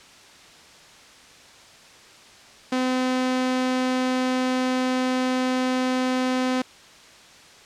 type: tone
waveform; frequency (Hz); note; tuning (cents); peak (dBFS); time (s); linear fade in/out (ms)
sawtooth; 255.7; C4; -40; -17; 2.72-6.62; 5
effects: white hiss -48 dBFS RMS until 7.65 s + low-pass 6000 Hz 12 dB/octave